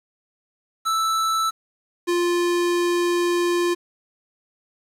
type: tone pair in turn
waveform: square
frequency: 1318.5 / 349.2 Hz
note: E6 / F4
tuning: 0 / 0 cents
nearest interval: octave + major seventh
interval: 2300 cents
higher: first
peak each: -20 / -19 dBFS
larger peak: second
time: 0.85-1.51 / 2.07-3.75 s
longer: second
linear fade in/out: 20 ms
effects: low-pass 11000 Hz 12 dB/octave + 8-bit